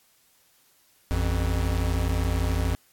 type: tone pair together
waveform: square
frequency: 54.76 / 87 Hz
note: A1 / F2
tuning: -8 / -6 cents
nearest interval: minor sixth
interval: 802 cents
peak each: -26 dBFS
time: 1.11-2.75 s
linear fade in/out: 0 ms
effects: white hiss -62 dBFS RMS until 2.92 s + AAC 64 kbps